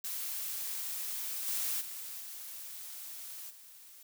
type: noise with level steps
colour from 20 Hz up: blue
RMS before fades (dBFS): -38 / -34 / -43 / -45 / -54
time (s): 0.04-4.03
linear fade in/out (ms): 5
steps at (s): 1.46 / 1.8 / 2.19 / 3.49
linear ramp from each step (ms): 20
effects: none